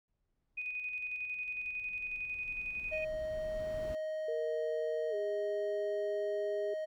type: noise with exponential growth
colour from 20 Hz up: brown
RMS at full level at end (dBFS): -41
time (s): 0.08-3.95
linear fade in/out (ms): 2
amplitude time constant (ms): 840
type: tone with tremolo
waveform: sine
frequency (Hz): 2489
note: D#7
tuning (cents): 0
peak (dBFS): -35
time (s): 0.57-3.05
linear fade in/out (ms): 10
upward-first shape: square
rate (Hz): 11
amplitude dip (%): 35
type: tone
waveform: triangle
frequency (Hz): 625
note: D#5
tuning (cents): +8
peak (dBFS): -33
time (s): 2.91-6.86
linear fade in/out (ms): 20
type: tone with pitch glide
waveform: sine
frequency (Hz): 466.2 to 408.2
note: A#4 to G#4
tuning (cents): 0 to -30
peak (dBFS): -35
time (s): 4.28-6.74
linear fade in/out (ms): 5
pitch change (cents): -230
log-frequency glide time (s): 5.1-5.15
effects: none